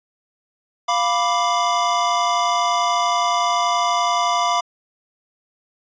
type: chord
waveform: square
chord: B diminished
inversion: second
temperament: equal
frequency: 698.5 / 987.8 / 1174.7 Hz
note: F5 / B5 / D6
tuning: 0 / 0 / 0 cents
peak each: -22 dBFS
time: 0.88-4.61 s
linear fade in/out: 10 ms
effects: resampled to 16000 Hz